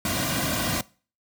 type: noise with comb filter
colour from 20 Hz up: pink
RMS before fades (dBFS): -26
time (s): 0.05-0.81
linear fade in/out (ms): 2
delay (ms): 2.3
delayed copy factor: -0.7
effects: noise-tail reverb RT60 0.4 s tail -22 dB re dry + high-pass 60 Hz 12 dB/octave